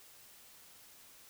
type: silence
effects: white hiss -58 dBFS RMS until 1.29 s